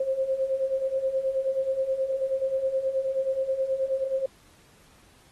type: beating tone pair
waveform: sine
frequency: 525 / 534.4 Hz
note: C5 / C5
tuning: +6 / +36 cents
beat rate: 9.4 Hz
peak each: -30 / -25 dBFS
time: 0-4.26 s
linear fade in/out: 5 ms
effects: pink hiss -58 dBFS RMS until 5.31 s + AAC 32 kbps